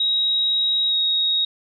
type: tone with pitch glide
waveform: sine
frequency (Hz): 3809 to 3770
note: A#7 to A#7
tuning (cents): +37 to +19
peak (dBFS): -17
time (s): 0-1.45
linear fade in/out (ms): 5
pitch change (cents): -18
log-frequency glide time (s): 0.88-0.94
effects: none